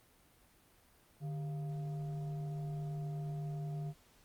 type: tone with frequency modulation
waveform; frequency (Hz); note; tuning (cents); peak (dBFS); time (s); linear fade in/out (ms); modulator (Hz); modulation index
sine; 149.2; D3; +28; -37; 1.2-3.94; 50; 545; 0.32
effects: pink hiss -66 dBFS RMS until 4.24 s + Opus 32 kbps